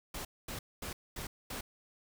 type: noise bursts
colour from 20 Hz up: pink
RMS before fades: -41 dBFS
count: 5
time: 0.14-1.61 s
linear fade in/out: 5 ms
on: 110 ms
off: 230 ms
effects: none